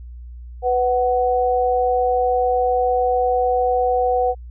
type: tone pair together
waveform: sine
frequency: 496.7 / 745.5 Hz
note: B4 / F#5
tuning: +10 / +13 cents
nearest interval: perfect fifth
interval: 703 cents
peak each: -18 dBFS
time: 0.62-4.35 s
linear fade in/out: 50 ms
effects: added 60 Hz sine -33 dBFS peak until 4.5 s